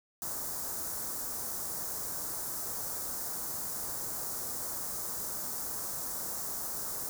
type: band-stop noise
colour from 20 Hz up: white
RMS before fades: -37 dBFS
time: 0.22-7.09 s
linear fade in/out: 0 ms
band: 1400 to 5600 Hz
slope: 24 dB/octave
effects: none